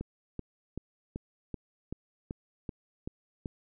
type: click train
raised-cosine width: 3 ms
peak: -23 dBFS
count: 10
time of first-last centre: 0.01-3.458 s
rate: 2.61 Hz
effects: none